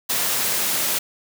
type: high-pass noise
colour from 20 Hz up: white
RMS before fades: -22 dBFS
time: 0.09-0.99 s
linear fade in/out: 10 ms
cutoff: 120 Hz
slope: 12 dB/octave
effects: none